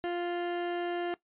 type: tone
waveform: 30% pulse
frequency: 349.2 Hz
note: F4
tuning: in tune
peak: -28 dBFS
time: 0.04-1.14 s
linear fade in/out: 0 ms
effects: noise-tail reverb RT60 0.1 s tail -18 dB re dry + resampled to 8000 Hz